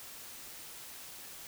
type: silence
effects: white hiss -48 dBFS RMS until 1.47 s